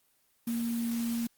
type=tone in noise; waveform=sine; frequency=233.1 Hz; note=A#3; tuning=in tune; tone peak=-29 dBFS; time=0.47-1.27 s; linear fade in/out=5 ms; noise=white; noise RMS=-43 dBFS; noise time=0.47-1.27 s; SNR=+11 dB; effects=white hiss -70 dBFS RMS until 1.37 s + Opus 24 kbps